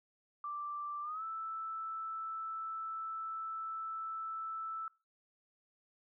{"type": "tone with pitch glide", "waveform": "sine", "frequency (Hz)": [1174.7, 1318.6], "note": ["D6", "E6"], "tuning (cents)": [0, 0], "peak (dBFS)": -38, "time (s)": [0.44, 4.88], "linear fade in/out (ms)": 2, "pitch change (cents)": 200, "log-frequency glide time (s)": [1.02, 1.23], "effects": ["noise-tail reverb RT60 0.3 s tail -23 dB re dry"]}